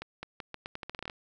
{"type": "accelerating click train", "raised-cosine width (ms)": 0.3, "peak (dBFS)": -22, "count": 14, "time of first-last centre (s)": [0.02, 1.098], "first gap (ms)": 210, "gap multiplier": 0.82, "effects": []}